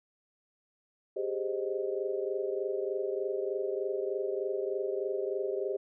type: chord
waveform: sine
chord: Ab major seventh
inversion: third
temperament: equal with one note detuned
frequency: 392 / 415.3 / 523.3 / 618.7 Hz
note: G4 / Ab4 / C5 / Eb5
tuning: 0 / 0 / 0 / -10 cents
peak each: -33 / -36 / -37 / -39 dBFS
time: 1.16-5.77 s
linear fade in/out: 10 ms
effects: none